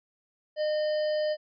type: harmonic tone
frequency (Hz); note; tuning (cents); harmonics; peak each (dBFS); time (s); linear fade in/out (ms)
610; D#5; -34; 1 / 3 / 5 / 7 / 8; -25 / -41 / -44 / -49 / -43; 0.56-1.37; 50
effects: none